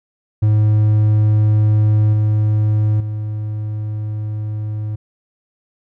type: tone with level steps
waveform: triangle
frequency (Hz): 106.7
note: G#2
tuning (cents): +47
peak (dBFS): -8 / -10 / -18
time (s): 0.42-4.96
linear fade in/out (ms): 10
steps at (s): 2.13 / 3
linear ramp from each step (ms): 5
effects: none